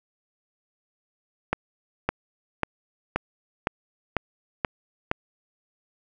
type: accelerating click train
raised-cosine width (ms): 0.5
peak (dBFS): -7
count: 8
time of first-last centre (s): 1.53-5.114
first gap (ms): 560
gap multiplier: 0.97
effects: none